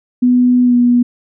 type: tone with pitch glide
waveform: sine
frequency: 247.8 to 243 Hz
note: B3 to B3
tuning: +6 to -28 cents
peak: -7 dBFS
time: 0.22-1.03 s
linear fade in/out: 10 ms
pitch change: -34 cents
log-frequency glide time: 0.64-0.75 s
effects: none